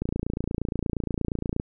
click train, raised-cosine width 3 ms, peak -14 dBFS, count 46, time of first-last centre 0.02-1.599 s, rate 28.5 Hz, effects none

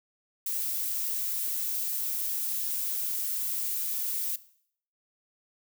violet noise, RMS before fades -31 dBFS, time 0.46-4.36 s, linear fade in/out 5 ms, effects noise-tail reverb RT60 0.6 s tail -17 dB re dry

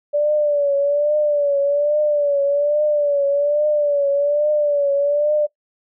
sine tone with vibrato, 581 Hz, D5, 19 cents flat, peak -14 dBFS, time 0.13-5.47 s, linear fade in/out 20 ms, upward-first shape triangle, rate 1.2 Hz, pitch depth 71 cents each way, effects noise-tail reverb RT60 0.1 s tail -19 dB re dry

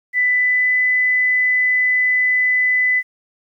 sine tone with pitch glide, 1991 to 2003 Hz, B6 to B6, +14 to +24 cents, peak -13 dBFS, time 0.13-3.03 s, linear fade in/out 50 ms, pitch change +10 cents, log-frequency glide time 0.3-0.8 s, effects 9-bit

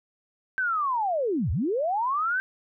sine linear two-way sweep, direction down then up, 1568 to 64.6 to 1568 Hz, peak -23 dBFS, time 0.58-2.4 s, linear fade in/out 0 ms, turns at 1.51 s, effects none

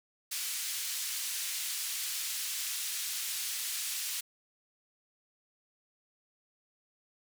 white band-pass noise, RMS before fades -36 dBFS, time 0.31-4.21 s, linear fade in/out 10 ms, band 2300 to 12000 Hz, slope 12 dB/octave, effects none

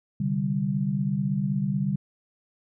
sine chord, C suspended second, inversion none, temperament equal, 130.81 / 146.83 / 196 Hz, C3 / D3 / G3, 0 / 0 / 0 cents, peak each -31 / -27 / -26 dBFS, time 0.2-1.96 s, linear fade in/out 5 ms, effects none

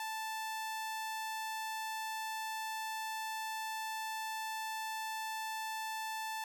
sawtooth tone, 880 Hz, A5, in tune, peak -34 dBFS, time 0-6.44 s, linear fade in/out 2 ms, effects none

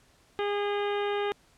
harmonic tone with a mistuned harmonic, 408.5 Hz, G#4, 29 cents flat, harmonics 1 / 2 / 3 / 4 / 5 / 6 / 7 / 8 / 9, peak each -28 / -34 / -38 / -40 / -42 / -44 / -45 / -46 / -47 dBFS, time 0.39-1.32 s, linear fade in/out 0 ms, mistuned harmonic 8, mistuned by -67 cents, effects pink hiss -62 dBFS RMS until 1.57 s + low-pass 10000 Hz 12 dB/octave

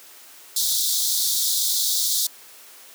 pink high-pass noise, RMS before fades -22 dBFS, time 0.56-2.27 s, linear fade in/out 5 ms, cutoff 3500 Hz, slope 96 dB/octave, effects white hiss -46 dBFS RMS until 2.94 s + high-pass 300 Hz 12 dB/octave

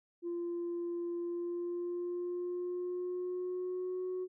sine tone with pitch glide, 345.1 to 367.7 Hz, F4 to F#4, -21 to -11 cents, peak -33 dBFS, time 0.22-4.28 s, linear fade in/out 50 ms, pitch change +110 cents, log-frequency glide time 1.18-4.04 s, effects tanh soft clip ceiling -32 dBFS

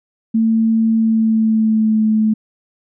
sine tone with pitch glide, 224.1 to 217.2 Hz, A3 to A3, +32 to -22 cents, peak -11 dBFS, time 0.34-2.34 s, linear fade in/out 10 ms, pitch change -54 cents, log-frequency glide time 0.94-2.03 s, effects none

